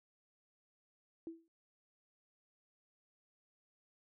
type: tone with exponential decay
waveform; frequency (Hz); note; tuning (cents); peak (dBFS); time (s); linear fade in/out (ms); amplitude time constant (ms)
sine; 329.6; E4; 0; -39; 1.27-1.48; 1; 45
effects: none